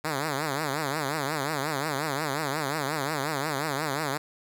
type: tone with vibrato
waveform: 5% pulse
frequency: 146.3 Hz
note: D3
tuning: 6 cents flat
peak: -16 dBFS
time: 0.04-4.18 s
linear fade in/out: 10 ms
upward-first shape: triangle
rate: 5.6 Hz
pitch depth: 190 cents each way
effects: none